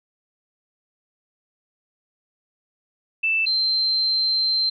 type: tone pair in turn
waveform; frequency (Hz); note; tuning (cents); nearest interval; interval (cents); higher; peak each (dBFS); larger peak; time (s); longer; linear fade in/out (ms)
sine; 2648 / 4124; E7 / C8; +7 / -26; minor sixth; 767; second; -18; neither; 3.23-3.46 / 3.46-4.7; second; 10
effects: none